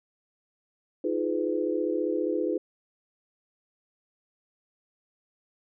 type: chord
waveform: sine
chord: F half-diminished seventh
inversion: third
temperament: just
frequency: 314.3 / 349.2 / 419.1 / 502.9 Hz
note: Eb4 / F4 / Ab4 / Cb5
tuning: +18 / 0 / +16 / +31 cents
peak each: -30 / -30 / -31 / -31 dBFS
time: 1.04-2.58 s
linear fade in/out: 5 ms
effects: none